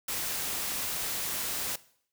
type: noise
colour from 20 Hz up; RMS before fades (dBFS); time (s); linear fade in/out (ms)
white; -33; 0.08-1.76; 5
effects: noise-tail reverb RT60 0.6 s tail -19 dB re dry